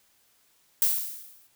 violet noise with exponential decay, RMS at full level -20 dBFS, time 0.82-1.47 s, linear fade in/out 1 ms, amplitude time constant 140 ms, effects white hiss -65 dBFS RMS until 1.55 s

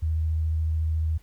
sine tone with vibrato, 79.4 Hz, D#2, 36 cents sharp, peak -22 dBFS, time 0.02-1.18 s, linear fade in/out 10 ms, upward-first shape sine, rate 14 Hz, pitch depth 14 cents each way, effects added 45 Hz sine -52 dBFS peak until 1.22 s + pink hiss -62 dBFS RMS until 1.22 s

